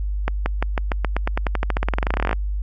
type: accelerating click train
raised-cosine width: 0.5 ms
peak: -6 dBFS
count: 30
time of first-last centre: 0.28-2.33 s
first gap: 180 ms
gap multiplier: 0.92
effects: added 50 Hz sine -21 dBFS peak until 2.62 s